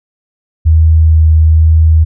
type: tone with vibrato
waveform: sine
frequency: 79.5 Hz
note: D#2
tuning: 38 cents sharp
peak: -3 dBFS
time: 0.65-2.05 s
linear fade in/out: 20 ms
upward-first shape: sine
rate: 1.1 Hz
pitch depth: 9 cents each way
effects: none